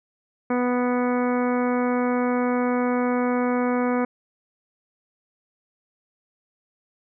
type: harmonic tone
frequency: 246.9 Hz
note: B3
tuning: in tune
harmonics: 1 / 2 / 3 / 4 / 5 / 6 / 7 / 8 / 9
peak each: -22 / -25 / -31 / -32 / -33 / -36 / -41 / -43 / -38 dBFS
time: 0.5-4.05 s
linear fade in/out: 5 ms
effects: none